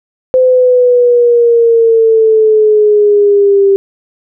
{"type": "exponential sweep", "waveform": "sine", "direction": "down", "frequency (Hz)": [515, 392], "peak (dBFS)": -4, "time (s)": [0.34, 3.76], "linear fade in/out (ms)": 0, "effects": []}